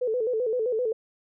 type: tone with vibrato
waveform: sine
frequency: 468.8 Hz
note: A#4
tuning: 10 cents sharp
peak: -23 dBFS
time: 0.01-0.93 s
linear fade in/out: 10 ms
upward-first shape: square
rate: 7.7 Hz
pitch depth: 110 cents each way
effects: none